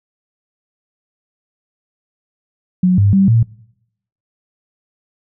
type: tone with pitch steps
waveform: sine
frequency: 182.4 / 100.5 / 194.3 / 114.6 Hz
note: F#3 / G2 / G3 / A#2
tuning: -24 / +44 / -15 / -29 cents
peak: -8 dBFS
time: 2.83-3.43 s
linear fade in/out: 5 ms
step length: 150 ms
effects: noise-tail reverb RT60 0.8 s tail -23 dB re dry